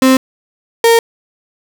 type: tone pair in turn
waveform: 35% pulse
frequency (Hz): 261.6 / 461.4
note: C4 / A#4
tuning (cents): 0 / -18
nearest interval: minor seventh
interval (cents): 982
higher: second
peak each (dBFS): -4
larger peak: neither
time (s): 0.02-0.17 / 0.84-0.99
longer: neither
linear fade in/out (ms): 2
effects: none